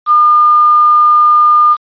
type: tone with quantisation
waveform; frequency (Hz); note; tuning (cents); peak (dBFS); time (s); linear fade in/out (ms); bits
sine; 1210; D#6; -49; -4; 0.06-1.77; 50; 5
effects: resampled to 11025 Hz